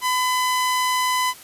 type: tone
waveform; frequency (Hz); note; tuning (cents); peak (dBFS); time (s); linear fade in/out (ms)
sawtooth; 1007; B5; +33; -15; 0.01-1.34; 50
effects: white hiss -43 dBFS RMS until 1.43 s + resampled to 32000 Hz